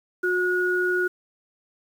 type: tone pair together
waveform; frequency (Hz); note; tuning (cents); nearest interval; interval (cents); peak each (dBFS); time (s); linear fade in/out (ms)
sine; 362.4 / 1451; F#4 / F#6; -36 / -34; 2 octaves; 2402; -23; 0.23-1.08; 10
effects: 8-bit